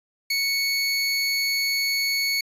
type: tone pair together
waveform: square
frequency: 2217 / 4425 Hz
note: C#7 / C#8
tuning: 0 / -4 cents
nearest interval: octave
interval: 1196 cents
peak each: -25 dBFS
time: 0.3-2.41 s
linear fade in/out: 5 ms
effects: resampled to 32000 Hz